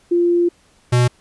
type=tone pair in turn; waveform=sine / square; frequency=346.9 / 122.65 Hz; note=F4 / B2; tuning=-12 / -12 cents; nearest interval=octave + tritone; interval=1800 cents; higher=first; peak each=-12 dBFS; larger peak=neither; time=0.11-0.49 / 0.92-1.08 s; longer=first; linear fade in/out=10 ms; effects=pink hiss -55 dBFS RMS until 1.2 s + resampled to 24000 Hz